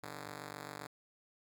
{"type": "ring-modulated tone", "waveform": "5% pulse", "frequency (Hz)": 146.83, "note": "D3", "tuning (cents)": 0, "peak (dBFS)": -30, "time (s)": [0.03, 0.87], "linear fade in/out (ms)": 5, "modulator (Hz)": 23.8, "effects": []}